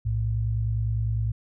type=tone pair together; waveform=sine; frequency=60.3 / 110.21 Hz; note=B1 / A2; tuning=-41 / +3 cents; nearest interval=minor seventh; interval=1044 cents; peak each=-28 / -24 dBFS; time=0.05-1.32 s; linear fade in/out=10 ms; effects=none